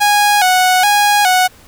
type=tone with vibrato; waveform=sawtooth; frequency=780 Hz; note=G5; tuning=9 cents flat; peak=-5 dBFS; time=0-1.48 s; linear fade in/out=20 ms; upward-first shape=square; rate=1.2 Hz; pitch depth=97 cents each way; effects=pink hiss -44 dBFS RMS until 1.67 s